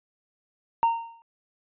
triangle tone with exponential decay, 922 Hz, A#5, 19 cents flat, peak -13 dBFS, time 0.83-1.22 s, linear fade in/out 0 ms, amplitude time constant 84 ms, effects tanh soft clip ceiling -12 dBFS + resampled to 8000 Hz

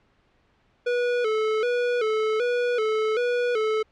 square tone with vibrato, 460 Hz, A#4, 23 cents flat, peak -22 dBFS, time 0.86-3.83 s, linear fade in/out 10 ms, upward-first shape square, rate 1.3 Hz, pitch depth 98 cents each way, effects pink hiss -64 dBFS RMS until 3.91 s + low-pass 3000 Hz 12 dB/octave

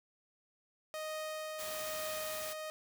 sawtooth tone with tremolo, 622.3 Hz, D#5, in tune, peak -34 dBFS, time 0.94-2.7 s, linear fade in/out 0 ms, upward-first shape triangle, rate 1.1 Hz, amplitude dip 30%
white noise, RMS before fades -44 dBFS, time 1.58-2.54 s, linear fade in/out 20 ms
effects none

